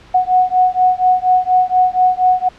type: beating tone pair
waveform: sine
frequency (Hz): 734 / 738.2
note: F#5 / F#5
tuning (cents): -14 / -4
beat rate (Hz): 4.2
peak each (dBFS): -13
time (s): 0.14-2.49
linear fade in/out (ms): 10
effects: pink hiss -43 dBFS RMS until 2.58 s + low-pass 4000 Hz 12 dB/octave